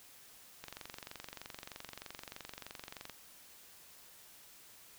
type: click train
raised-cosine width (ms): 0.2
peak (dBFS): -27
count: 58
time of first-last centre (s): 0.64-3.097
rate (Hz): 23.2
effects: white hiss -58 dBFS RMS until 4.98 s